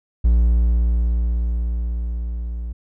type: tone with level ramp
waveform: triangle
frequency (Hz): 58.2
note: A#1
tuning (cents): -2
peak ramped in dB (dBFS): -9 to -23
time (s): 0.24-2.73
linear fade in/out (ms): 10
effects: none